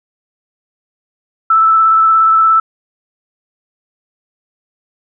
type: tone with vibrato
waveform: sine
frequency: 1318 Hz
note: E6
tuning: 1 cent flat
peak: -6 dBFS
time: 1.5-2.6 s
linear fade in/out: 5 ms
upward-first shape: square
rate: 17 Hz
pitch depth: 11 cents each way
effects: none